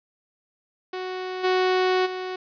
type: tone with level steps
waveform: sawtooth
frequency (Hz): 370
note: F#4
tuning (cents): 0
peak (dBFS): -25 / -15 / -25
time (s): 0.93-2.36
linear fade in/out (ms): 5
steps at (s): 1.43 / 2.05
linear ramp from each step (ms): 20
effects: resampled to 11025 Hz + 9-bit